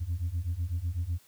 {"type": "beating tone pair", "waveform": "sine", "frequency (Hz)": [82, 90], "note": ["E2", "F#2"], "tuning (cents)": [-9, -47], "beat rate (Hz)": 8, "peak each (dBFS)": [-31, -30], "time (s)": [0, 1.19], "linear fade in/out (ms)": 20, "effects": ["tanh soft clip ceiling -25 dBFS", "white hiss -61 dBFS RMS until 1.27 s"]}